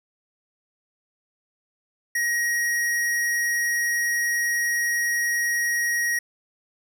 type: tone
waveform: square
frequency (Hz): 1891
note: A#6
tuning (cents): +24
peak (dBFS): -22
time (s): 2.15-6.19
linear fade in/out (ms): 5
effects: none